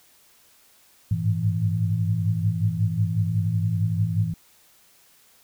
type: tone cluster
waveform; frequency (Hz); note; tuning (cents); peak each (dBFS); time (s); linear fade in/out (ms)
sine; 100.6 / 105.8 / 111.6 / 164.6; G2 / G#2 / A2 / E3; +45 / +33 / +25 / -2; -26; 1.11-4.34; 5
effects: white hiss -57 dBFS RMS until 5.43 s